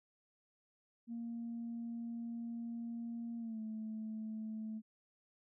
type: tone with pitch glide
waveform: sine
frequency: 233.1 to 218.7 Hz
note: A#3 to A3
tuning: 0 to -10 cents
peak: -39 dBFS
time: 1.07-4.82 s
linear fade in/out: 50 ms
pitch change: -110 cents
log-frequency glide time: 3.38-3.6 s
effects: tanh soft clip ceiling -36 dBFS